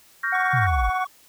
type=chord; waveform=sine; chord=G half-diminished seventh; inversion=second; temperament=equal with one note detuned; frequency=1124.2 / 1396.9 / 1568 / 1864.7 Hz; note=Db6 / F6 / G6 / Bb6; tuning=+24 / 0 / 0 / 0 cents; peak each=-31 / -29 / -26 / -26 dBFS; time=0.23-0.67 s; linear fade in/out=10 ms
type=harmonic tone; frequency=741 Hz; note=F#5; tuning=2 cents sharp; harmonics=1 / 2 / 3; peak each=-24 / -30 / -34 dBFS; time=0.32-1.05 s; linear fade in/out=10 ms
type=tone with tremolo; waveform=triangle; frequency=1124 Hz; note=C#6; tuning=24 cents sharp; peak=-21 dBFS; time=0.34-1.07 s; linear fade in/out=10 ms; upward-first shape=triangle; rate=18 Hz; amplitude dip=85%
type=exponential sweep; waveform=sine; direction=down; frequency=140.7 to 47.98 Hz; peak=-20 dBFS; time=0.53-0.9 s; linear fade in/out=10 ms
effects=white hiss -54 dBFS RMS until 1.28 s